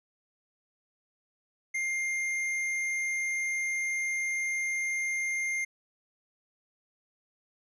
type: tone with hard clipping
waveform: sine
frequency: 2111 Hz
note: C7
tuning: 15 cents sharp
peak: -30 dBFS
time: 1.74-5.65 s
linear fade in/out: 10 ms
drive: 8 dB
effects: none